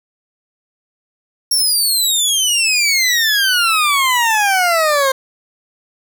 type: exponential sweep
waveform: 20% pulse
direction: down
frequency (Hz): 5588 to 523.3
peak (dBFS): -7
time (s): 1.51-5.12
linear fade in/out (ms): 5
effects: none